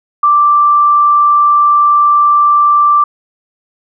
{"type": "tone", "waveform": "sine", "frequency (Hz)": 1174.7, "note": "D6", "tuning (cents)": 0, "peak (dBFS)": -5, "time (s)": [0.23, 3.04], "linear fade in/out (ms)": 5, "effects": []}